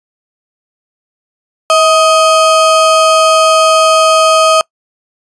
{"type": "ring-modulated tone", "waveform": "square", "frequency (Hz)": 947, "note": "A#5", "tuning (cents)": 27, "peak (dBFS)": -3, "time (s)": [1.7, 4.61], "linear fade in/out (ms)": 0, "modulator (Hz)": 306, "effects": ["noise-tail reverb RT60 0.1 s tail -26 dB re dry", "resampled to 22050 Hz"]}